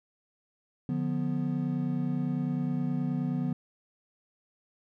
triangle chord, B diminished, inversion first, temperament just, 148.16 / 177.8 / 246.9 Hz, D3 / F3 / B3, +16 / +31 / 0 cents, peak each -30 / -31 / -29 dBFS, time 0.89-3.53 s, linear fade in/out 2 ms, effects none

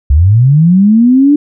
sine linear sweep, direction up, 64.3 to 297.5 Hz, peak -3 dBFS, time 0.1-1.36 s, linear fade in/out 5 ms, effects none

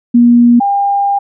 sine tone pair in turn, 239 / 801.6 Hz, A#3 / G5, +43 / +38 cents, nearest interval octave + major sixth, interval 2095 cents, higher second, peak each -3 / -9 dBFS, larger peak first, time 0.14-0.6 / 0.6-1.19 s, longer second, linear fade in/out 10 ms, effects none

